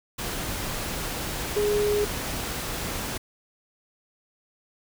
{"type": "tone in noise", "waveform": "sine", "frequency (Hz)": 415.3, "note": "G#4", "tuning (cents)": 0, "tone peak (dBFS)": -21, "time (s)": [1.56, 2.05], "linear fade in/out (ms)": 10, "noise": "pink", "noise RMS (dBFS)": -31, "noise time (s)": [0.18, 3.18], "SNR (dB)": 7, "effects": []}